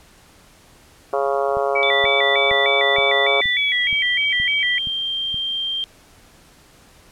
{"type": "harmonic tone", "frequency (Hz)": 138.59, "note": "C#3", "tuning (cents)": 0, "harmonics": [3, 4, 5, 6, 7, 8, 9, 10], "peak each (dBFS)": [-23, -22, -23, -31, -31, -28, -33, -35], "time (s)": [1.13, 3.41], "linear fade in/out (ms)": 2}
{"type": "click train", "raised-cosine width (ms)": 5, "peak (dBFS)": -23, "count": 9, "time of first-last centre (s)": [1.57, 5.344], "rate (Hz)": 2.12}
{"type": "tone with vibrato", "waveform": "sine", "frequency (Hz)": 2118, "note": "C7", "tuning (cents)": 21, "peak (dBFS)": -18, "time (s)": [1.75, 4.79], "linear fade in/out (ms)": 10, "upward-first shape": "square", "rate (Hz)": 3.3, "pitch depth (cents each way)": 130}
{"type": "tone with pitch glide", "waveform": "sine", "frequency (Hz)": [3520, 3172], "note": ["A7", "G7"], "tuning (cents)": [0, 20], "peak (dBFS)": -21, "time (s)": [1.83, 5.84], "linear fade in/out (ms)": 0, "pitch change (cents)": -180, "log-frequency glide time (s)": [3.46, 4]}
{"effects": ["pink hiss -50 dBFS RMS until 7.11 s", "low-pass 12000 Hz 12 dB/octave"]}